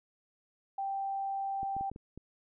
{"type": "tone", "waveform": "sine", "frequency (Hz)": 784, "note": "G5", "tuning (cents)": 0, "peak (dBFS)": -32, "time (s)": [0.78, 1.9], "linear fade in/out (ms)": 5}
{"type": "clicks", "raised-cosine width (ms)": 3, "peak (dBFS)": -32, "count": 6, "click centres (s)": [1.631, 1.766, 1.81, 1.916, 1.961, 2.176]}
{"effects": []}